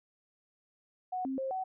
sine tone with pitch steps, 737 / 265.8 / 532 / 753 Hz, F#5 / C4 / C5 / F#5, -7 / +27 / +29 / +30 cents, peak -32 dBFS, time 1.12-1.64 s, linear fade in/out 10 ms, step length 130 ms, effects none

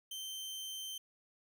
sawtooth tone, 3110 Hz, G7, 14 cents flat, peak -38 dBFS, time 0.11-0.98 s, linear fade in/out 5 ms, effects 12-bit

